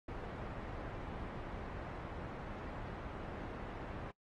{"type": "low-pass noise", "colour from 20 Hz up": "pink", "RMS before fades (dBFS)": -45, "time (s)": [0.08, 4.11], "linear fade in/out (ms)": 5, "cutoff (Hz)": 1400, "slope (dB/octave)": 12, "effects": ["noise-tail reverb RT60 0.1 s tail -22 dB re dry", "AAC 32 kbps"]}